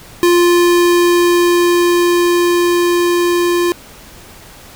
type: tone with level ramp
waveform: square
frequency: 349.2 Hz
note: F4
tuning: in tune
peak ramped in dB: -8 to -12 dBFS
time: 0.23-3.72 s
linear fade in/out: 0 ms
effects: pink hiss -38 dBFS RMS until 4.75 s